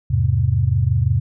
sine chord, E augmented, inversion none, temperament just, 82.41 / 103.01 / 128.76 Hz, E2 / G#2 / B#2, 0 / -14 / -27 cents, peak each -20 / -18 / -18 dBFS, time 0.1-1.2 s, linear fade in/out 10 ms, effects none

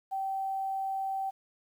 sine tone with quantisation, 774 Hz, G5, 22 cents flat, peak -30 dBFS, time 0.11-1.31 s, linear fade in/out 20 ms, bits 10, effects none

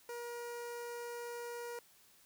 sawtooth tone with notch filter, 476.2 Hz, A#4, 37 cents sharp, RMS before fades -44 dBFS, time 0.09-1.79 s, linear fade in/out 2 ms, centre 3400 Hz, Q 1.5, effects white hiss -65 dBFS RMS until 2.25 s

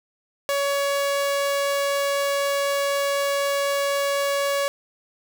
sawtooth tone, 562 Hz, C#5, 24 cents sharp, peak -17 dBFS, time 0.49-4.68 s, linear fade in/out 0 ms, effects none

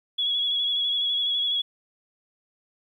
sine tone with vibrato, 3360 Hz, G#7, 19 cents sharp, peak -22 dBFS, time 0.18-1.62 s, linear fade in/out 10 ms, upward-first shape sine, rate 12 Hz, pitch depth 29 cents each way, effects 10-bit

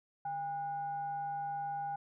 sine tone with frequency modulation, 806 Hz, G5, 48 cents sharp, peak -35 dBFS, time 0.25-1.96 s, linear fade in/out 5 ms, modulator 659 Hz, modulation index 0.29, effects none

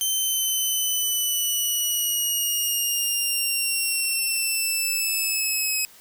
10% pulse linear sweep, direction down, 3100 to 2547 Hz, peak -14 dBFS, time 0.01-5.85 s, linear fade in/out 0 ms, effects white hiss -50 dBFS RMS until 6 s

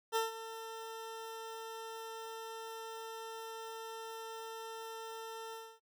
20% pulse tone with ADSR envelope, 449.3 Hz, A4, 36 cents sharp, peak -24 dBFS, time 0.12-5.8 s, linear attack 39 ms, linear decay 150 ms, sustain -14 dB, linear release 270 ms, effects noise-tail reverb RT60 0.1 s tail -23 dB re dry

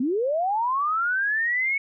sine linear sweep, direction up, 233.3 to 2226 Hz, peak -21 dBFS, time 0-1.78 s, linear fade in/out 5 ms, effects none

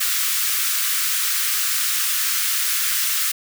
white high-pass noise, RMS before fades -21 dBFS, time 0-3.32 s, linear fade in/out 10 ms, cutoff 1200 Hz, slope 48 dB/octave, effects none

